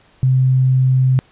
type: tone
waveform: sine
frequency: 130 Hz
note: C3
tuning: 11 cents flat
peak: -10 dBFS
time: 0.23-1.19 s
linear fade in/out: 0 ms
effects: pink hiss -52 dBFS RMS until 1.31 s + resampled to 8000 Hz